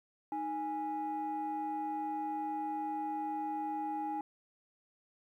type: tone pair together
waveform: sine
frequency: 310 / 827.6 Hz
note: D#4 / G#5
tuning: -6 / -6 cents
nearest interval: octave + perfect fourth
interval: 1700 cents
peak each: -38 / -34 dBFS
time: 0.32-4.21 s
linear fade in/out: 2 ms
effects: tanh soft clip ceiling -30 dBFS + 12-bit